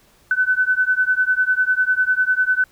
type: beating tone pair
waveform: sine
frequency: 1504 / 1514 Hz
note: F#6 / F#6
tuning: +28 / +39 cents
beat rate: 10 Hz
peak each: -18 dBFS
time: 0.31-2.64 s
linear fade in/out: 2 ms
effects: pink hiss -55 dBFS RMS until 2.71 s